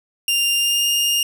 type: tone with pitch glide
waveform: sawtooth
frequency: 2794 to 2825 Hz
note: F7 to F7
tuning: 0 to +19 cents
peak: -13 dBFS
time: 0.28-1.23 s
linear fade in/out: 2 ms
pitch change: +19 cents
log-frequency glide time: 0.54-0.89 s
effects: none